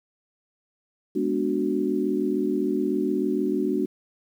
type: chord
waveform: sine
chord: G# half-diminished seventh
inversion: none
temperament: equal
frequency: 207.7 / 246.9 / 293.7 / 370 Hz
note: G#3 / B3 / D4 / F#4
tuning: 0 / 0 / 0 / 0 cents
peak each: -29 / -29 / -26 / -26 dBFS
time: 1.15-3.86 s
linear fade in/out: 10 ms
effects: 9-bit